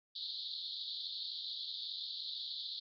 pink band-pass noise, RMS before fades -43 dBFS, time 0.15-2.8 s, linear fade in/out 10 ms, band 3500 to 4500 Hz, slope 96 dB/octave, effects none

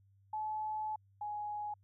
sine tone pair in turn, 860 / 835.5 Hz, A5 / G#5, -40 / +10 cents, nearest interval minor second, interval 50 cents, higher first, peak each -35 / -37 dBFS, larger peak first, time 0.33-0.96 / 1.21-1.74 s, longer first, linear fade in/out 5 ms, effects added 98 Hz sine -64 dBFS peak until 1.83 s

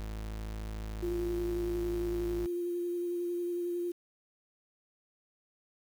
40% pulse tone, 53.7 Hz, A1, 41 cents flat, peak -36 dBFS, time 0-2.46 s, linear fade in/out 0 ms
sine tone with vibrato, 349.2 Hz, F4, in tune, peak -31 dBFS, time 1.02-3.92 s, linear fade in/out 10 ms, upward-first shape sine, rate 11 Hz, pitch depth 14 cents each way
effects 9-bit

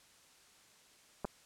clicks, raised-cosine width 1 ms, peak -23 dBFS, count 2, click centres 1.246 / 1.251 s, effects white hiss -63 dBFS RMS until 1.45 s + low-pass 9000 Hz 12 dB/octave

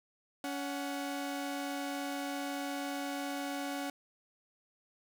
sawtooth tone pair together, 281.1 / 740 Hz, C#4 / F#5, +24 / 0 cents, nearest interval octave + perfect fourth, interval 1676 cents, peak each -33 / -37 dBFS, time 0.44-3.9 s, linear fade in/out 2 ms, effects none

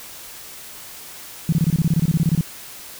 sine tone bursts, 162.8 Hz, E3, 21 cents flat, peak -13 dBFS, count 16, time 1.49-2.41 s, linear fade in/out 2 ms, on 35 ms, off 24 ms, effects white hiss -38 dBFS RMS until 2.99 s

